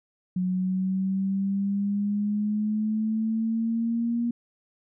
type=exponential sweep; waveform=sine; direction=up; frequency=182.1 to 237.5 Hz; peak=-23 dBFS; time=0.36-4.31 s; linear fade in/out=5 ms; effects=none